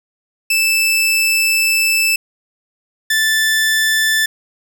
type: tone pair in turn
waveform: sawtooth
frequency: 2637 / 1760 Hz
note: E7 / A6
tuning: 0 / 0 cents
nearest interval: perfect fifth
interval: 700 cents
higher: first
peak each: -9 dBFS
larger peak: neither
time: 0.5-2.16 / 3.1-4.26 s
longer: first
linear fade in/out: 5 ms
effects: 7-bit